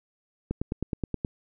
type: click train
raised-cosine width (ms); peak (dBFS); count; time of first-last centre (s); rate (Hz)
3; -15; 8; 0.51-1.248; 9.48
effects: none